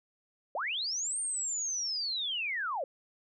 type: linear two-way sweep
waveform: sine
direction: up then down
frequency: 493.9 to 8870 to 493.9 Hz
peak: -31 dBFS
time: 0.55-2.84 s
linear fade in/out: 2 ms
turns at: 1.19 s
effects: none